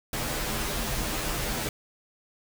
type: noise with comb filter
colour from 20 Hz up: pink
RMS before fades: -30 dBFS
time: 0.13-1.69 s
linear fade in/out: 2 ms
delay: 11 ms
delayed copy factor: -0.95
effects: none